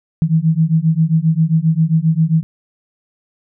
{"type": "beating tone pair", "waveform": "sine", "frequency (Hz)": [157.3, 164.8], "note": ["D#3", "E3"], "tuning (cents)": [19, 0], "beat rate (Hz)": 7.5, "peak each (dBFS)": -14, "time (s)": [0.22, 2.43], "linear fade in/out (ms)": 0, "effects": []}